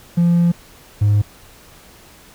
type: tone pair in turn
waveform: triangle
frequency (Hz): 172.1 / 103.52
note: F3 / G#2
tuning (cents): -25 / -5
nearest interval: major sixth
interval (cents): 880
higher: first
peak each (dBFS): -8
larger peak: neither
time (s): 0.17-0.52 / 1.01-1.22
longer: first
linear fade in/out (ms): 10
effects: tanh soft clip ceiling -6 dBFS + pink hiss -45 dBFS RMS until 2.34 s